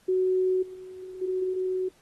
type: tone with level steps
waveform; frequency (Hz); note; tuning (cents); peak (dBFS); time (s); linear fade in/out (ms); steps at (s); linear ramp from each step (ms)
sine; 371.7; F#4; +8; -21 / -39 / -37 / -25; 0.08-1.89; 10; 0.62 / 0.98 / 1.21; 10
effects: pink hiss -62 dBFS RMS until 2.01 s + AAC 32 kbps